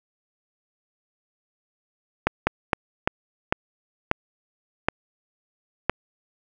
slowing click train, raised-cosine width 0.5 ms, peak -3 dBFS, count 8, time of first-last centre 2.27-5.896 s, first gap 200 ms, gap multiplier 1.31, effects none

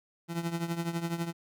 30% pulse tone with tremolo, 168.6 Hz, E3, 39 cents sharp, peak -25 dBFS, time 0.28-1.33 s, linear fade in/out 50 ms, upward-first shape triangle, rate 12 Hz, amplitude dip 80%, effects none

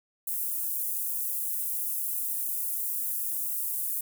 pink high-pass noise, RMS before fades -31 dBFS, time 0.27-4.01 s, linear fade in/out 5 ms, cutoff 11000 Hz, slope 24 dB/octave, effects none

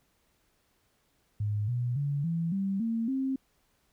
sine tone with pitch steps, 104.4 / 122.02 / 142.61 / 166.68 / 194.82 / 227.7 / 266.1 Hz, G#2 / B2 / C#3 / E3 / G3 / A#3 / C4, +10 / -20 / +49 / +19 / -10 / -40 / +29 cents, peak -27 dBFS, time 1.4-3.36 s, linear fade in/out 5 ms, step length 280 ms, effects pink hiss -71 dBFS RMS until 3.92 s

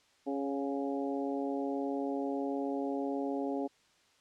harmonic tone with a mistuned harmonic, 138.59 Hz, C#3, in tune, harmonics 2 / 3 / 4 / 5 / 6, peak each -34 / -38 / -40 / -42 / -44 dBFS, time 0.26-3.68 s, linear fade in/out 20 ms, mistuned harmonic 5, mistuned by +30 cents, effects white hiss -67 dBFS RMS until 4.2 s + low-pass 6000 Hz 12 dB/octave

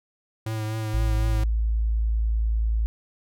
square tone with vibrato, 109.3 Hz, A2, 11 cents flat, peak -27 dBFS, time 0.46-1.44 s, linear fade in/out 5 ms, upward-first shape triangle, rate 4 Hz, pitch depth 31 cents each way
sine tone, 55.1 Hz, A1, 3 cents sharp, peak -20 dBFS, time 0.94-2.86 s, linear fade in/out 0 ms
effects none

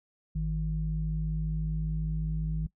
sine tone pair together, 52.5 / 157.7 Hz, G#1 / D#3, +19 / +24 cents, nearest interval octave + perfect fifth, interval 1905 cents, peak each -30 / -30 dBFS, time 0.35-2.67 s, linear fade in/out 10 ms, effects noise-tail reverb RT60 0.1 s tail -21 dB re dry + tanh soft clip ceiling -20 dBFS

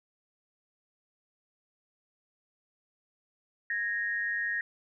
sine tone pair together, 1658 / 1864.7 Hz, G#6 / A#6, -3 / 0 cents, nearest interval major second, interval 203 cents, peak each -34 / -30 dBFS, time 3.7-4.61 s, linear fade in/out 2 ms, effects none

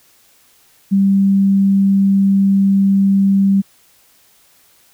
sine tone, 196 Hz, G3, in tune, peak -9 dBFS, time 0.91-3.62 s, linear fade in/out 20 ms, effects white hiss -52 dBFS RMS until 4.93 s

